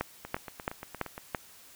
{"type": "two click trains", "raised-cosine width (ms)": 0.5, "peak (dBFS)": [-14, -24], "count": [5, 9], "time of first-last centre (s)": [[0.01, 1.348], [0.25, 1.179]], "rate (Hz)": [2.99, 8.61], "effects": ["white hiss -54 dBFS RMS until 1.75 s"]}